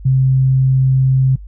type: tone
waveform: sine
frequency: 131.9 Hz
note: C3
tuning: 14 cents sharp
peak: -9 dBFS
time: 0.05-1.36 s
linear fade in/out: 10 ms
effects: noise-tail reverb RT60 0.1 s tail -24 dB re dry + added 50 Hz sine -30 dBFS peak until 1.47 s